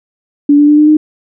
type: tone with pitch steps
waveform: sine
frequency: 288.8 / 293 / 297.3 / 301.6 / 306 Hz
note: D4 / D4 / D4 / D4 / D#4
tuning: -29 / -4 / +21 / +46 / -29 cents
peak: -3 dBFS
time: 0.49-0.97 s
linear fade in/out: 5 ms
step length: 96 ms
effects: none